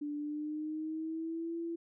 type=tone with pitch glide; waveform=sine; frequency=293.7 to 335.4 Hz; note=D4 to E4; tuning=0 to +30 cents; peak=-35 dBFS; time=0.01-1.76 s; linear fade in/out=10 ms; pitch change=+230 cents; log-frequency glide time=0.16-1.56 s; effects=none